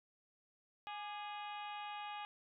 harmonic tone with a mistuned harmonic, 415.3 Hz, G#4, in tune, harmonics 2 / 3 / 4 / 5 / 6 / 7 / 8 / 9, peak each -45 / -51 / -56 / -59 / -53 / -55 / -58 / -63 dBFS, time 0.87-2.25 s, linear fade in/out 0 ms, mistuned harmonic 3, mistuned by -62 cents, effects none

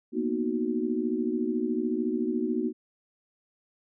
sine chord, B major seventh, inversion third, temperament equal, 233.1 / 246.9 / 311.1 / 370 Hz, A#3 / B3 / D#4 / F#4, 0 / 0 / 0 / 0 cents, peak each -31 dBFS, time 0.12-2.73 s, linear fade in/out 50 ms, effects none

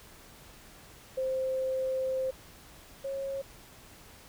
sine tone pair in turn, 523.3 / 545.6 Hz, C5 / C#5, 0 / -28 cents, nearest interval minor second, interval 72 cents, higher second, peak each -28 / -32 dBFS, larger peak first, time 1.17-2.31 / 3.04-3.42 s, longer first, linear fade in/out 10 ms, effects pink hiss -53 dBFS RMS until 4.28 s

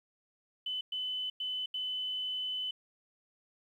sine tone bursts at uneven times, 3017 Hz, F#7, 33 cents sharp, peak -33 dBFS, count 4, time 0.66-0.81 / 0.92-1.3 / 1.4-1.66 / 1.74-2.71 s, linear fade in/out 5 ms, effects 11-bit

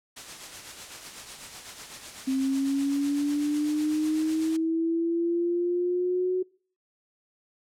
white noise with tremolo, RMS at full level -39 dBFS, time 0.16-4.57 s, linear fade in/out 10 ms, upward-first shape sine, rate 8 Hz, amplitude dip 45%
sine linear sweep, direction up, 263.6 to 370 Hz, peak -23 dBFS, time 2.27-6.43 s, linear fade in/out 10 ms
effects noise-tail reverb RT60 0.5 s tail -26 dB re dry + low-pass 9000 Hz 12 dB/octave

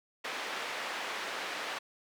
white band-pass noise, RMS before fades -38 dBFS, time 0.24-1.79 s, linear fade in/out 10 ms, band 420 to 2500 Hz, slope 12 dB/octave, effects none

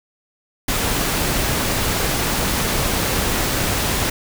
pink noise, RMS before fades -20 dBFS, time 0.68-4.1 s, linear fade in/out 5 ms, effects none

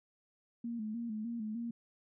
sine tone with vibrato, 224.6 Hz, A3, 36 cents sharp, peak -36 dBFS, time 0.64-1.71 s, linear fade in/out 5 ms, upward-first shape square, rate 3.3 Hz, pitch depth 74 cents each way, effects none

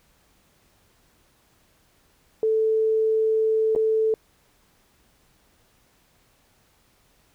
sine tone with dropouts, 440 Hz, A4, in tune, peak -18 dBFS, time 2.43-4.14 s, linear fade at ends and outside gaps 1 ms, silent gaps 3.751-3.761 s, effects pink hiss -62 dBFS RMS until 7.34 s

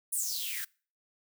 blue noise with high-pass filter sweep, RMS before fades -34 dBFS, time 0.12-0.65 s, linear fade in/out 10 ms, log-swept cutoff 10000 to 1500 Hz, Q 8, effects noise-tail reverb RT60 0.4 s tail -25 dB re dry

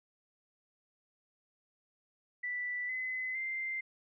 sine tone with pitch steps, 1973 / 2030 / 2088 Hz, B6 / B6 / C7, -2 / +47 / -4 cents, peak -34 dBFS, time 2.43-3.81 s, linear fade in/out 10 ms, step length 460 ms, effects none

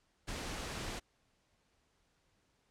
pink noise, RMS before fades -41 dBFS, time 0.27-1 s, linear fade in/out 20 ms, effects pink hiss -75 dBFS RMS until 2.7 s + low-pass 8000 Hz 12 dB/octave

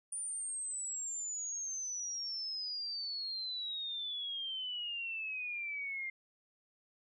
sine exponential sweep, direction down, 9397 to 2100 Hz, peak -37 dBFS, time 0.12-6.1 s, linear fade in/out 5 ms, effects none

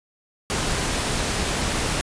pink noise, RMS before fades -24 dBFS, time 0.5-2.01 s, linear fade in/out 0 ms, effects resampled to 22050 Hz

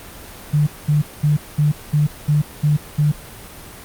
sine tone bursts, 148.7 Hz, D3, 22 cents sharp, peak -12 dBFS, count 8, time 0.53-3.12 s, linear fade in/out 10 ms, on 140 ms, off 210 ms, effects pink hiss -37 dBFS RMS until 3.84 s + Opus 32 kbps

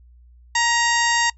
harmonic tone with a mistuned harmonic, 932.3 Hz, A#5, in tune, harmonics 1 / 2 / 3 / 4 / 5 / 6 / 7 / 8, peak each -21 / -21 / -27 / -29 / -28 / -31 / -29 / -27 dBFS, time 0.55-1.3 s, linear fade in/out 5 ms, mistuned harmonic 2, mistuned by +28 cents, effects noise-tail reverb RT60 0.1 s tail -23 dB re dry + added 60 Hz sine -46 dBFS peak until 1.37 s

